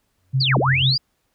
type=tone with exponential growth; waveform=triangle; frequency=91.4 Hz; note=F#2; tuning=21 cents flat; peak=-24 dBFS; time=0.18-0.83 s; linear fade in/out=5 ms; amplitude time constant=140 ms
type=tone with tremolo; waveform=sine; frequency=132.5 Hz; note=C3; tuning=22 cents sharp; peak=-15 dBFS; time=0.33-0.97 s; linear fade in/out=20 ms; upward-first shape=sine; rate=6 Hz; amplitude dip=65%
type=linear two-way sweep; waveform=sine; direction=down then up; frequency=4978 to 132.2 to 4978 Hz; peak=-17 dBFS; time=0.4-0.98 s; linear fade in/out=10 ms; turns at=0.58 s
effects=pink hiss -69 dBFS RMS until 1.34 s